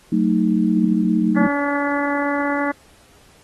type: chord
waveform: sine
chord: D# diminished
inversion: first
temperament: just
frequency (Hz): 186.68 / 224 / 311.1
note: F#3 / A3 / D#4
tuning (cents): +16 / +31 / 0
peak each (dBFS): -19 / -18 / -20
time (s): 0.12-1.47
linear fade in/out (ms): 5
type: harmonic tone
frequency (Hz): 285.7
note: D4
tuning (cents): -48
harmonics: 1 / 2 / 3 / 4 / 5 / 6 / 7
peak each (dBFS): -22 / -25 / -27 / -28 / -29 / -30 / -30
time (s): 1.36-2.72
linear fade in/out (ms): 10
effects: pink hiss -52 dBFS RMS until 3.43 s + AAC 32 kbps